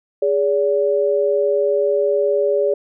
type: tone pair together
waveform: sine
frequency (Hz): 411.9 / 573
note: G#4 / D5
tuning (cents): -14 / -43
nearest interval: tritone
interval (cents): 571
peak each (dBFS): -17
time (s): 0.22-2.74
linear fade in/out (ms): 5
effects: none